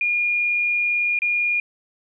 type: tone with dropouts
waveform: sine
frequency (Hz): 2426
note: D#7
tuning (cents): -44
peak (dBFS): -18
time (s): 0.01-1.6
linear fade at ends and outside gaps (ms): 2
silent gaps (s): 1.19-1.219
effects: none